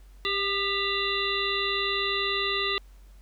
harmonic tone with a mistuned harmonic, 395.6 Hz, G4, 16 cents sharp, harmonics 1 / 3 / 5 / 7 / 9 / 10, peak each -32 / -32 / -32 / -32 / -32 / -32 dBFS, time 0.25-2.78 s, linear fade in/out 0 ms, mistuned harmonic 3, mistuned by +29 cents, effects added 47 Hz sine -47 dBFS peak until 3.21 s + pink hiss -63 dBFS RMS until 3.21 s

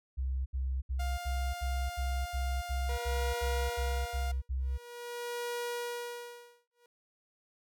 sine tone bursts, 65.41 Hz, C2, in tune, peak -30 dBFS, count 13, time 0.17-4.78 s, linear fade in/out 20 ms, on 290 ms, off 70 ms
sawtooth tone, 704 Hz, F5, 14 cents sharp, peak -35 dBFS, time 0.99-4.32 s, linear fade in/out 10 ms
sawtooth tone with tremolo, 480 Hz, B4, 49 cents flat, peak -30 dBFS, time 2.89-6.86 s, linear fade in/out 2 ms, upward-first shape sine, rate 0.46 Hz, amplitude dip 100%
effects none

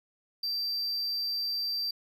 triangle tone, 4689 Hz, D8, 4 cents flat, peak -28 dBFS, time 0.43-1.91 s, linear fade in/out 5 ms, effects none

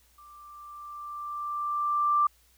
sine tone with level ramp, 1179 Hz, D6, 6 cents sharp, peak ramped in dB -49 to -19 dBFS, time 0.18-2.27 s, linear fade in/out 5 ms, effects added 60 Hz sine -64 dBFS peak until 2.57 s + white hiss -64 dBFS RMS until 2.57 s

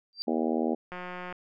sine tone with exponential growth, 4699 Hz, D8, in tune, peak -27 dBFS, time 0.13-0.22 s, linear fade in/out 0 ms, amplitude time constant 19 ms
harmonic tone, 80 Hz, D#2, 49 cents sharp, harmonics 3 / 4 / 5 / 6 / 7 / 8 / 9 / 10, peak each -29 / -31 / -33 / -35 / -36 / -37 / -38 / -39 dBFS, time 0.27-0.75 s, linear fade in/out 10 ms
click train, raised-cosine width 0.5 ms, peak -24 dBFS, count 74, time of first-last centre 0.92-1.326 s, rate 180 Hz
effects none

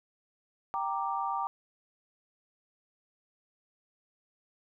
sine chord, G minor, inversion none, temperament equal with one note detuned, 784 / 932.3 / 1178.1 Hz, G5 / Bb5 / D6, 0 / 0 / +5 cents, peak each -34 dBFS, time 0.74-1.47 s, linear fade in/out 0 ms, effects none

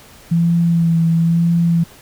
sine tone with vibrato, 167.4 Hz, E3, 27 cents sharp, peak -11 dBFS, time 0.31-1.84 s, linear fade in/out 10 ms, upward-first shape sine, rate 1 Hz, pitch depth 25 cents each way, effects pink hiss -43 dBFS RMS until 2.01 s

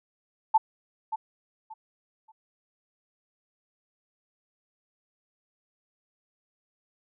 sine tone with echo, 880 Hz, A5, in tune, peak -15 dBFS, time 0.54-0.58 s, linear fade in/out 10 ms, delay 580 ms, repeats 3, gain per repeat -12 dB, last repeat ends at 2.32 s, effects none

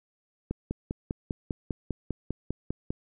click train, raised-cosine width 3 ms, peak -17 dBFS, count 13, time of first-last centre 0.51-2.905 s, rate 5.01 Hz, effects none

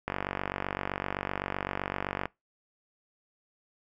click train, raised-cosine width 0.5 ms, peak -15 dBFS, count 105, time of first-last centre 0.08-2.256 s, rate 47.8 Hz, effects noise-tail reverb RT60 0.2 s tail -23 dB re dry

